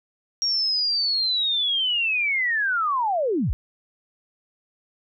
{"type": "linear sweep", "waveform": "sine", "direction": "down", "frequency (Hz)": [5620, 31.02], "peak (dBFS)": -20, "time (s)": [0.42, 3.53], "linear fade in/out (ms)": 0, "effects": []}